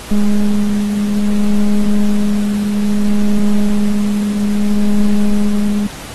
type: ring-modulated tone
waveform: triangle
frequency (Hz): 103.3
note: G#2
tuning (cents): -9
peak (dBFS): -4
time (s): 0.11-5.87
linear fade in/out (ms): 5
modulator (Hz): 103
effects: pink hiss -31 dBFS RMS until 6.14 s + AAC 32 kbps

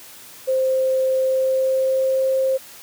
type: tone with pitch glide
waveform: sine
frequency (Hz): 523.3 to 528.8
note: C5 to C5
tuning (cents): 0 to +18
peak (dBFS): -16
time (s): 0.47-2.58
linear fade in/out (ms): 20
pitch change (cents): +18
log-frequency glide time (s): 1.17-2.26
effects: white hiss -42 dBFS RMS until 2.82 s + high-pass 80 Hz 12 dB/octave

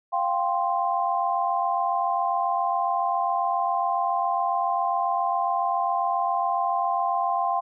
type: chord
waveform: sine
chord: F suspended second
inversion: none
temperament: just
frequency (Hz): 698.5 / 785.8 / 1047.7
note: F5 / G5 / C6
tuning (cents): 0 / +4 / +2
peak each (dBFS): -26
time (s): 0.12-7.61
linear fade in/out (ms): 20
effects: none

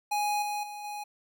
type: tone with level steps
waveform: square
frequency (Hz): 830.6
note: G#5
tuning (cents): 0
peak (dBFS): -27 / -31 / -39 / -36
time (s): 0.11-1.04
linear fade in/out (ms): 10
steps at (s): 0.42 / 0.63 / 0.84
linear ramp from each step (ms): 5
effects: none

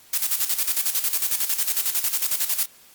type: noise with tremolo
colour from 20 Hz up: blue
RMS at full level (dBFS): -21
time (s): 0.13-2.66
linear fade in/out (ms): 5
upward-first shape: square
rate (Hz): 11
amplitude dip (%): 65
effects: white hiss -51 dBFS RMS until 2.94 s + MP3 96 kbps

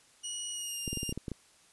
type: tone with pitch glide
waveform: 10% pulse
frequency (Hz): 2911 to 2809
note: F#7 to F7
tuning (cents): -29 to +9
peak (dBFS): -27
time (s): 0.23-1.13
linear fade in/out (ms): 20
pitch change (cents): -62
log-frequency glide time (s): 0.52-0.8
type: clicks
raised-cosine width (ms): 3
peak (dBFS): -23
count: 9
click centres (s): 0.878 / 0.93 / 0.973 / 1.031 / 1.093 / 1.125 / 1.176 / 1.282 / 1.317
effects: white hiss -62 dBFS RMS until 1.72 s + resampled to 24000 Hz

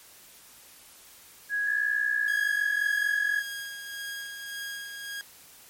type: tone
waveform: sine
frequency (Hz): 1661.2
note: G#6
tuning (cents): 0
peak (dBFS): -25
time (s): 1.49-3.44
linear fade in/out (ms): 50
type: tone with pitch glide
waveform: sine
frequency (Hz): 1722 to 1705.2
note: A6 to G#6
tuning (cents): -38 to +45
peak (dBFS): -29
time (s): 1.67-3.4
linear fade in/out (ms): 5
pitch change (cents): -17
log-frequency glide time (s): 2.14-2.68
type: tone with tremolo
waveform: sawtooth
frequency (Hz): 1636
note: G#6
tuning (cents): -26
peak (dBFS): -30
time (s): 2.28-5.21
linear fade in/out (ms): 0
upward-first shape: sine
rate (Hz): 1.8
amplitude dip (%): 40
effects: white hiss -52 dBFS RMS until 5.69 s + MP3 64 kbps

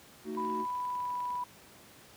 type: chord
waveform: triangle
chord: D# diminished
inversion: second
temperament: just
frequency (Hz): 224 / 311.1 / 373.4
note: A3 / D#4 / F#4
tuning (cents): +31 / 0 / +16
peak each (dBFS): -37 / -40 / -36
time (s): 0.24-0.66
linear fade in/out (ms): 50
type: click train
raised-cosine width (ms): 0.3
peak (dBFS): -36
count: 21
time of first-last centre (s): 0.35-1.355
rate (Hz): 19.9
type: tone with pitch glide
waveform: sine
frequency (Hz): 991 to 985.3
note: B5 to B5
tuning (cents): +6 to -4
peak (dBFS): -32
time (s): 0.37-1.44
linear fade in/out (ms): 5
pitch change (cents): -10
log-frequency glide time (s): 0.85-1.15
effects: pink hiss -55 dBFS RMS until 2.16 s + high-pass 100 Hz 12 dB/octave

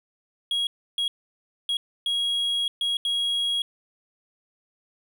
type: tone bursts at uneven times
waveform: triangle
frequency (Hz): 3300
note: G#7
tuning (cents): -12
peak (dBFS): -21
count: 6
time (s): 0.51-0.67 / 0.98-1.08 / 1.69-1.77 / 2.06-2.68 / 2.81-2.97 / 3.05-3.62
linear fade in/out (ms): 2
effects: none

